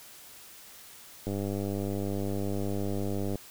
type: click train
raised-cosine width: 2 ms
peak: -20 dBFS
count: 209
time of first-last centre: 1.27-3.356 s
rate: 99.7 Hz
effects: white hiss -50 dBFS RMS until 3.5 s